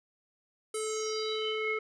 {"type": "tone with low-pass filter sweep", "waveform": "square", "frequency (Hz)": 434.6, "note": "A4", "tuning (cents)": -21, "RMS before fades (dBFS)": -33, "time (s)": [0.74, 1.79], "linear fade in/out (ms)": 5, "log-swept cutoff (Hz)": [9500, 1900], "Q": 6.7, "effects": []}